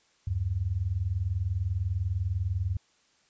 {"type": "tone pair together", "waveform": "sine", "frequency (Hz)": [77.07, 97.1], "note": ["D#2", "G2"], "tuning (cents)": [-16, -16], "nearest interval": "major third", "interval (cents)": 400, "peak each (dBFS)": [-31, -28], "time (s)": [0.27, 2.77], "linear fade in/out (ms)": 5, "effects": ["white hiss -66 dBFS RMS until 3.29 s", "resampled to 16000 Hz"]}